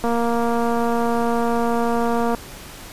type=click train; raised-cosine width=1 ms; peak=-9 dBFS; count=541; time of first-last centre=0.04-2.348 s; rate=234 Hz; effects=pink hiss -38 dBFS RMS until 2.92 s + resampled to 32000 Hz